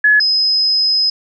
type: tone pair in turn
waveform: sine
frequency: 1700 / 5072 Hz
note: G#6 / D#8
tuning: +40 / +32 cents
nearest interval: octave + perfect fifth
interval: 1892 cents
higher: second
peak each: -7 / -11 dBFS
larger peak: first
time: 0.04-0.2 / 0.2-1.1 s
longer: second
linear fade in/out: 5 ms
effects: none